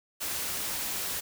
white noise, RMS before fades -33 dBFS, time 0.2-1.21 s, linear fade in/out 20 ms, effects none

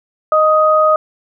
sine tone pair together, 620 / 1250.8 Hz, D#5 / D#6, -6 / +9 cents, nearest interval octave, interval 1215 cents, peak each -11 dBFS, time 0.32-0.96 s, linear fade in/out 2 ms, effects none

